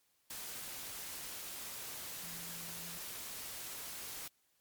sine tone in noise, 170 Hz, F3, 46 cents flat, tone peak -53 dBFS, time 2.23-2.98 s, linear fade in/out 5 ms, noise white, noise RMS -45 dBFS, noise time 0.3-4.28 s, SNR -11 dB, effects white hiss -75 dBFS RMS until 4.6 s + MP3 96 kbps

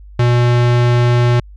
square tone, 121 Hz, B2, 35 cents flat, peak -10 dBFS, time 0.19-1.4 s, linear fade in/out 5 ms, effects added 50 Hz sine -34 dBFS peak until 1.56 s + low-pass 4000 Hz 12 dB/octave

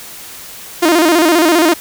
sawtooth tone with vibrato, 329.6 Hz, E4, in tune, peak -4 dBFS, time 0.82-1.74 s, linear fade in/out 10 ms, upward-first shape square, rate 15 Hz, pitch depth 100 cents each way, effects white hiss -32 dBFS RMS until 1.8 s

